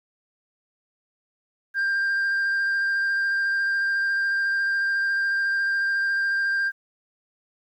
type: tone with vibrato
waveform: sine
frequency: 1591 Hz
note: G6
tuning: 25 cents sharp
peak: -18 dBFS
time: 1.74-6.72 s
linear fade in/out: 50 ms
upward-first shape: sine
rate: 14 Hz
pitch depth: 11 cents each way
effects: tanh soft clip ceiling -20 dBFS + 10-bit

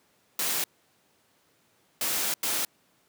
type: noise bursts at uneven times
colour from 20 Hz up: white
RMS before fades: -28 dBFS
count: 3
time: 0.39-0.64 / 2.01-2.34 / 2.43-2.65 s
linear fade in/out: 2 ms
effects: pink hiss -66 dBFS RMS until 3.08 s + high-pass 150 Hz 12 dB/octave

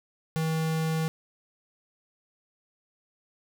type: tone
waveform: square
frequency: 160 Hz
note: D#3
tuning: 49 cents sharp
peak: -26 dBFS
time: 0.36-1.08 s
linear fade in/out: 0 ms
effects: none

